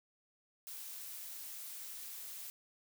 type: noise with amplitude modulation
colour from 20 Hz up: blue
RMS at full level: -45 dBFS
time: 0.67-2.5 s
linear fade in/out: 0 ms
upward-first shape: sine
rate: 222 Hz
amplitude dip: 40%
effects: none